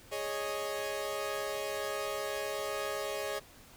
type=chord; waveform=sawtooth; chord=Ab suspended fourth; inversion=none; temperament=equal; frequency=415.3 / 554.4 / 622.3 Hz; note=Ab4 / Db5 / Eb5; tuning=0 / 0 / 0 cents; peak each=-35 / -34 / -35 dBFS; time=0.11-3.4 s; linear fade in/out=20 ms; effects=pink hiss -56 dBFS RMS until 3.76 s